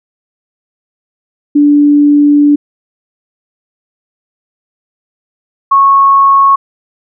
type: tone pair in turn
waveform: sine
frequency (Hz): 291.4 / 1100.2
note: D4 / C#6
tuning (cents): -13 / -13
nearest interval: octave + major seventh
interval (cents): 2300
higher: second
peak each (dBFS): -3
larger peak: neither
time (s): 1.55-2.56 / 5.71-6.56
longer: first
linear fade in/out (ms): 10
effects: none